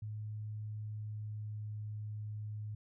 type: tone with pitch glide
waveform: sine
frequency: 106.8 to 106.12 Hz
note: G#2 to G#2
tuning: +49 to +38 cents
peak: -39 dBFS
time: 0.02-2.75 s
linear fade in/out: 5 ms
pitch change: -11 cents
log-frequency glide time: 0.78-1.71 s
effects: none